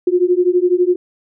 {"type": "beating tone pair", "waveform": "sine", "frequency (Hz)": [352.6, 364.6], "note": ["F4", "F#4"], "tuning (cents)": [17, -25], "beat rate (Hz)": 12, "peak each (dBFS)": -14, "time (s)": [0.07, 0.96], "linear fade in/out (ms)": 5, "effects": []}